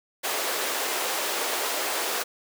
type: high-pass noise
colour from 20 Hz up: pink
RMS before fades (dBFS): -28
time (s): 0.23-2.24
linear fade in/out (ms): 20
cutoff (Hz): 390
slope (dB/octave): 24
effects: none